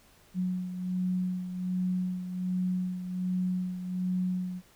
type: beating tone pair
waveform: sine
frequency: 182.5 / 183.8 Hz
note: F#3 / F#3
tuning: -24 / -11 cents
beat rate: 1.3 Hz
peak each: -29 / -36 dBFS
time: 0.34-4.62 s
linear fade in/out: 50 ms
effects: pink hiss -60 dBFS RMS until 4.75 s